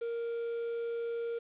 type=tone; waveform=triangle; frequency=466.2 Hz; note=A#4; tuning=in tune; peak=-31 dBFS; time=0.01-1.39 s; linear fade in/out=10 ms; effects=resampled to 8000 Hz + 10-bit